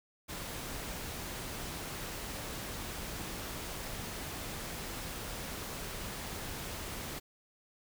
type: noise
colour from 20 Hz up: pink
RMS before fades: -41 dBFS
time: 0.28-7.2 s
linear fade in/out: 20 ms
effects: none